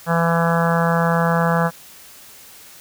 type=harmonic tone; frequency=167.7 Hz; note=E3; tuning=30 cents sharp; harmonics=1 / 3 / 4 / 5 / 6 / 7 / 8 / 9 / 10; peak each=-18 / -23 / -24 / -25 / -26 / -26 / -27 / -28 / -28 dBFS; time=0.06-1.71 s; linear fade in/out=50 ms; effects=white hiss -43 dBFS RMS until 2.8 s